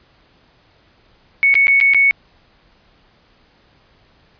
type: tone with dropouts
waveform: sine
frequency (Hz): 2217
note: C#7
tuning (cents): 0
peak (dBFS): -9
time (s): 1.43-2.11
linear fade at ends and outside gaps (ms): 0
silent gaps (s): 1.541-1.553 / 1.67-1.681 / 1.802-1.811 / 1.936-1.946
effects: pink hiss -54 dBFS RMS until 4.39 s + resampled to 11025 Hz